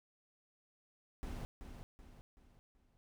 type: noise with echo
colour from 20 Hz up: brown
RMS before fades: -43 dBFS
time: 1.23-1.45 s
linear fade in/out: 0 ms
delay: 380 ms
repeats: 4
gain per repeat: -7 dB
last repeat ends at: 2.97 s
effects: none